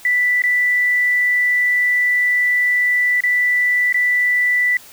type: tone with dropouts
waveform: sine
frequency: 1975.5 Hz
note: B6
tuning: in tune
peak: -13 dBFS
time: 0.05-4.77 s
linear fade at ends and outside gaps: 2 ms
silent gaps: 0.42-0.437 / 3.206-3.236 / 3.926-3.943 s
effects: white hiss -42 dBFS RMS until 4.92 s